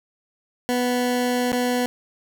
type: tone with dropouts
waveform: 20% pulse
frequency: 246.9 Hz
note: B3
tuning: in tune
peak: -15 dBFS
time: 0.69-1.86 s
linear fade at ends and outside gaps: 0 ms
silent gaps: 1.52-1.529 s
effects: none